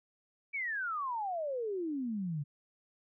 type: exponential sweep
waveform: sine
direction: down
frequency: 2334 to 138.59 Hz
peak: -33 dBFS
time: 0.53-2.44 s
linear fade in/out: 20 ms
effects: none